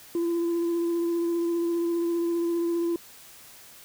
sine tone with vibrato, 340 Hz, F4, 46 cents flat, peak -21 dBFS, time 0.15-2.96 s, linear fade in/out 2 ms, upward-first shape triangle, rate 15 Hz, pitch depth 18 cents each way, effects tanh soft clip ceiling -22 dBFS + white hiss -49 dBFS RMS until 3.84 s

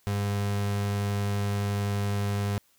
35% pulse tone, 101.3 Hz, G#2, 43 cents flat, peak -24 dBFS, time 0.07-2.58 s, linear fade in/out 0 ms, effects white hiss -65 dBFS RMS until 2.78 s

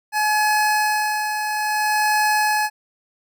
25% pulse tone with tremolo, 849 Hz, G#5, 38 cents sharp, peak -12 dBFS, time 0.12-2.7 s, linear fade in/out 50 ms, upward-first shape sine, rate 0.59 Hz, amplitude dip 50%, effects none

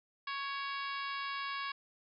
harmonic tone with a mistuned harmonic, 554.4 Hz, C#5, in tune, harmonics 2 / 3 / 4 / 5 / 6 / 7 / 8 / 9, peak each -39 / -43 / -45 / -47 / -49 / -50 / -51 / -52 dBFS, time 0.27-1.72 s, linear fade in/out 5 ms, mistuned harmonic 4, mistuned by +28 cents, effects none

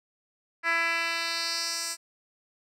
10% pulse tone with band-pass filter sweep, 333.7 Hz, E4, 21 cents sharp, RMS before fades -29 dBFS, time 0.63-1.97 s, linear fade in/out 50 ms, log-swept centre 1900 to 7500 Hz, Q 2.2, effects none

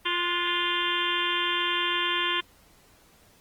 harmonic tone with a mistuned harmonic, 349.2 Hz, F4, in tune, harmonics 1 / 3 / 4 / 5 / 6 / 7 / 8 / 9 / 10, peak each -35 / -30 / -35 / -32 / -35 / -36 / -33 / -30 / -34 dBFS, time 0.05-2.41 s, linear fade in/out 10 ms, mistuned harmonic 4, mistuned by +55 cents, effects pink hiss -58 dBFS RMS until 3.4 s + Opus 24 kbps

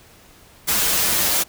white noise with comb filter, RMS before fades -19 dBFS, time 0.67-1.44 s, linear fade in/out 20 ms, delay 7.8 ms, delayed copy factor -0.8, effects pink hiss -49 dBFS RMS until 1.48 s

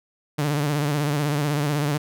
sawtooth tone with vibrato, 146.6 Hz, D3, 3 cents flat, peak -17 dBFS, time 0.38-1.98 s, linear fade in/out 10 ms, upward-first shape sine, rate 16 Hz, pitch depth 71 cents each way, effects none

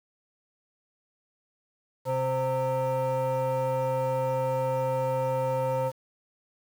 sine tone with frequency modulation, 523.3 Hz, C5, in tune, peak -22 dBFS, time 2.05-5.92 s, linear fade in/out 50 ms, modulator 393 Hz, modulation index 0.97, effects tanh soft clip ceiling -23 dBFS + 8-bit

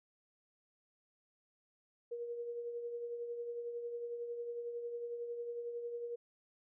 sine tone with tremolo, 474.4 Hz, A#4, 30 cents sharp, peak -37 dBFS, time 2.11-6.16 s, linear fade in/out 10 ms, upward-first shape triangle, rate 11 Hz, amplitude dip 50%, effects none

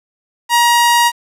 sawtooth tone, 949 Hz, A#5, 31 cents sharp, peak -5 dBFS, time 0.49-1.12 s, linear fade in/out 50 ms, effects resampled to 32000 Hz + 7-bit

